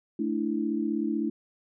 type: chord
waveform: sine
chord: A suspended fourth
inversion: none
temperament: equal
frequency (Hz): 220 / 293.7 / 329.6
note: A3 / D4 / E4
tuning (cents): 0 / 0 / 0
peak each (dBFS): -30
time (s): 0.19-1.3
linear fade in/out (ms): 5
effects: none